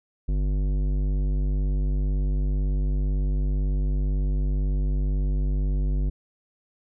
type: tone with tanh clipping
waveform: triangle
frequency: 49.01 Hz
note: G1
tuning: in tune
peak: -23 dBFS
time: 0.28-6.1 s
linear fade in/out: 10 ms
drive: 18 dB
effects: none